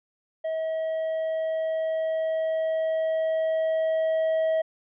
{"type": "tone with level ramp", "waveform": "triangle", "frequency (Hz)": 641, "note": "E5", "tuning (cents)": -49, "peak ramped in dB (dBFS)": [-24, -19], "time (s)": [0.44, 4.62], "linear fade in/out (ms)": 10, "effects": ["resampled to 8000 Hz"]}